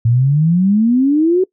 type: exponential sweep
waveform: sine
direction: up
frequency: 112.6 to 381.8 Hz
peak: -9 dBFS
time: 0.05-1.44 s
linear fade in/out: 5 ms
effects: noise-tail reverb RT60 0.1 s tail -23 dB re dry